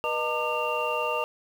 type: tone cluster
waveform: sine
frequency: 484.3 / 612 / 909 / 1198 / 2769 Hz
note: B4 / D#5 / A#5 / D6 / F7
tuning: -34 / -29 / -44 / +34 / -15 cents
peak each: -31 dBFS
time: 0.04-1.24 s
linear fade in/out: 0 ms
effects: tanh soft clip ceiling -15 dBFS + 8-bit